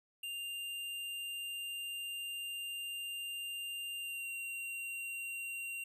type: tone with pitch glide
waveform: square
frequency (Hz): 2794 to 2757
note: F7 to F7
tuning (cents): 0 to -23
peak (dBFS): -40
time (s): 0.23-5.84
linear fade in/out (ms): 5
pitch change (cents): -23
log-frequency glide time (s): 3.98-4.28
effects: none